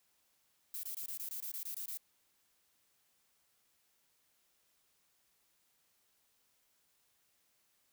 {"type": "noise bursts", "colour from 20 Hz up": "violet", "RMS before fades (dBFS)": -42, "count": 11, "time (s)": [0.74, 1.973], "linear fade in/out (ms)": 2, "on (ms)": 93, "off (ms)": 21, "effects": ["white hiss -75 dBFS RMS until 7.92 s"]}